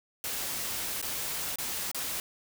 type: noise with dropouts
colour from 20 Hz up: white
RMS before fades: -34 dBFS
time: 0.24-2.2 s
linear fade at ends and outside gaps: 1 ms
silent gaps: 1.015-1.026 / 1.558-1.585 / 1.915-1.946 s
effects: none